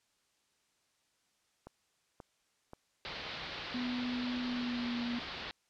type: click train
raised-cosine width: 1 ms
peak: -33 dBFS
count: 4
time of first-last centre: 1.67-3.266 s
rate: 1.88 Hz
type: low-pass noise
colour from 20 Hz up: white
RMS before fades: -43 dBFS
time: 3.05-5.51 s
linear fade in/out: 0 ms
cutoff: 4500 Hz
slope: 48 dB/octave
type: tone with pitch glide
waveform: sine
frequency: 247.1 to 239.5 Hz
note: B3 to A#3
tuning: +1 to +47 cents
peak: -34 dBFS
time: 3.74-5.19 s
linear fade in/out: 5 ms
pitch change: -54 cents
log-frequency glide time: 4.47-4.95 s
effects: white hiss -75 dBFS RMS until 5.69 s + low-pass 8000 Hz 12 dB/octave